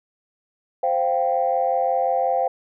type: chord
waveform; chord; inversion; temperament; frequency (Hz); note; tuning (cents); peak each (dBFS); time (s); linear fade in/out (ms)
sine; C suspended fourth; none; equal; 523.3 / 698.5 / 784; C5 / F5 / G5; 0 / 0 / 0; -22; 0.83-2.48; 5
effects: tanh soft clip ceiling -9 dBFS